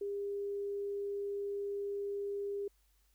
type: tone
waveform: sine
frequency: 402.7 Hz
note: G4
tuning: 47 cents sharp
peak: -35 dBFS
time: 0.01-2.68 s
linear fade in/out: 5 ms
effects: added 50 Hz sine -69 dBFS peak until 3.14 s + white hiss -75 dBFS RMS until 3.14 s